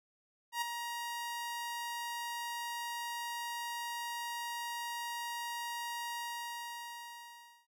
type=tone with ADSR envelope; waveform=sawtooth; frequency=945 Hz; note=A#5; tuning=23 cents sharp; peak=-27 dBFS; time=0.52-7.67 s; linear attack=97 ms; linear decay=9 ms; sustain=-7 dB; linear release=1500 ms; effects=noise-tail reverb RT60 0.1 s tail -24 dB re dry

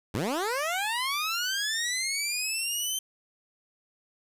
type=linear sweep; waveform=15% pulse; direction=up; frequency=82.41 to 3118 Hz; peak=-21 dBFS; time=0.14-2.99 s; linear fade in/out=5 ms; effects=resampled to 32000 Hz + 9-bit

